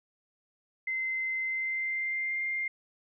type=tone with pitch glide; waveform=sine; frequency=2067 to 2108 Hz; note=C7 to C7; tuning=-22 to +12 cents; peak=-29 dBFS; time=0.87-2.68 s; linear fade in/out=5 ms; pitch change=+34 cents; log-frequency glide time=1.44-2.42 s; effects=none